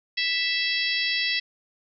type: harmonic tone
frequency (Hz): 659.3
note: E5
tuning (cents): 0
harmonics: 3 / 4 / 5 / 6 / 7 / 8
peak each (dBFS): -28 / -29 / -30 / -31 / -31 / -32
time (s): 0.17-1.4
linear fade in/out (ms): 10
effects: none